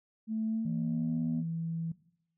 sine tone with pitch glide, 220 to 241.3 Hz, A3 to B3, 0 to -40 cents, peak -30 dBFS, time 0.27-1.44 s, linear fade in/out 50 ms, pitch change +160 cents, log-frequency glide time 0.46-1.12 s
sine tone, 164.81 Hz, E3, in tune, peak -32 dBFS, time 0.65-1.92 s, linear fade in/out 5 ms
effects noise-tail reverb RT60 0.7 s tail -18 dB re dry + tanh soft clip ceiling -23 dBFS

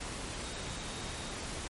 sine tone in noise, 3741 Hz, A#7, 5 cents sharp, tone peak -51 dBFS, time 0.44-1.35 s, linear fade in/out 10 ms, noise pink, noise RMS -40 dBFS, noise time 0-1.68 s, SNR -14 dB, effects MP3 48 kbps

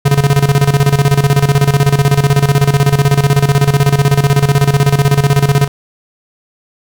square tone with tremolo, 140.7 Hz, C#3, 26 cents sharp, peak -6 dBFS, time 0.05-5.68 s, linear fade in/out 10 ms, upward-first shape square, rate 16 Hz, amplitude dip 75%, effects none

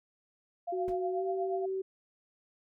sine tone with tremolo, 692 Hz, F5, 16 cents flat, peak -31 dBFS, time 0.67-1.66 s, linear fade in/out 10 ms, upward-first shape triangle, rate 8.3 Hz, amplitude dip 80%
sine tone with pitch glide, 370 to 381.9 Hz, F#4 to G4, 0 to -45 cents, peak -31 dBFS, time 0.72-1.82 s, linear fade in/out 10 ms, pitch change +55 cents, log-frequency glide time 1.11-1.24 s
brown noise with exponential decay, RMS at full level -39 dBFS, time 0.88-0.99 s, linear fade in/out 1 ms, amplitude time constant 23 ms
effects none

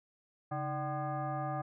sine tone with frequency modulation, 312.1 Hz, D#4, 5 cents sharp, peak -33 dBFS, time 0.51-1.62 s, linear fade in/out 10 ms, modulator 451 Hz, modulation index 1.9, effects none

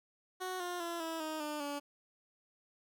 15% pulse tone with pitch steps, 370 / 354.7 / 340.1 / 326 / 312.6 / 299.7 / 287.3 Hz, F#4 / F4 / F4 / E4 / D#4 / D4 / D4, 0 / +27 / -46 / -19 / +8 / +35 / -38 cents, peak -31 dBFS, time 0.4-1.8 s, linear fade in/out 20 ms, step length 200 ms, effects none

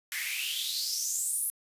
white noise with high-pass filter sweep, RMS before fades -32 dBFS, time 0.12-1.5 s, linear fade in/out 0 ms, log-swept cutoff 1800 to 11000 Hz, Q 6.7, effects resampled to 32000 Hz

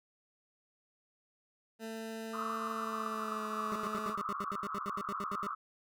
20% pulse tone with pitch glide, 223.3 to 215.3 Hz, A3 to A3, +26 to -37 cents, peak -35 dBFS, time 1.79-4.16 s, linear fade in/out 50 ms, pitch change -63 cents, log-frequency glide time 2.71-3.45 s
white band-pass noise, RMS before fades -39 dBFS, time 2.33-5.55 s, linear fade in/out 10 ms, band 1100 to 1300 Hz, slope 96 dB/octave
25% pulse tone bursts, 201.3 Hz, G3, 46 cents sharp, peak -35 dBFS, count 16, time 3.72-5.467 s, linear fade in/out 0 ms, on 37 ms, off 77 ms
effects none

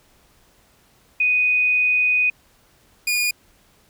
sine / sawtooth tone pair in turn, 2489 / 2441 Hz, D#7 / D#7, 0 / -34 cents, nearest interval unison, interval 34 cents, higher first, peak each -15 dBFS, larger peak neither, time 1.2-2.3 / 3.07-3.31 s, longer first, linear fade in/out 5 ms, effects pink hiss -57 dBFS RMS until 3.89 s

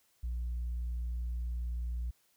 sine tone, 59.5 Hz, A#1, 36 cents sharp, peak -31 dBFS, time 0.23-2.11 s, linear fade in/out 10 ms, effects tanh soft clip ceiling -31 dBFS + white hiss -71 dBFS RMS until 2.36 s

